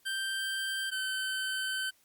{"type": "tone pair in turn", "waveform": "25% pulse", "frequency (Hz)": [1568, 1534], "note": ["G6", "G6"], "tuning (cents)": [0, -38], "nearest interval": "unison", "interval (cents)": 38, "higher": "first", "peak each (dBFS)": -28, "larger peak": "neither", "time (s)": [[0.05, 0.91], [0.91, 1.91]], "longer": "second", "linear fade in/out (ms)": 20, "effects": ["white hiss -67 dBFS RMS until 2.04 s", "Opus 48 kbps"]}